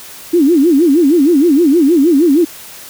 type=tone with vibrato; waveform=sine; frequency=308.7 Hz; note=D#4; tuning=14 cents flat; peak=-6 dBFS; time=0.33-2.45 s; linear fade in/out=10 ms; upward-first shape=sine; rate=6.4 Hz; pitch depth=250 cents each way; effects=white hiss -33 dBFS RMS until 2.89 s